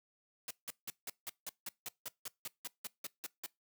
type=noise bursts; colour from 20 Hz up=white; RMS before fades=-42 dBFS; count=16; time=0.48-3.462 s; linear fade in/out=2 ms; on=27 ms; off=170 ms; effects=noise-tail reverb RT60 0.2 s tail -23 dB re dry + high-pass 100 Hz 12 dB/octave